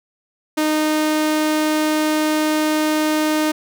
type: tone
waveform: sawtooth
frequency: 307.9 Hz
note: D#4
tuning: 18 cents flat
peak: -12 dBFS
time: 0.57-3.52 s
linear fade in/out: 10 ms
effects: none